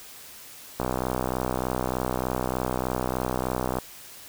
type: click train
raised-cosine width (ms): 1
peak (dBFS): -12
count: 190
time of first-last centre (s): 0.8-3.786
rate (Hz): 63.3
effects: white hiss -45 dBFS RMS until 4.28 s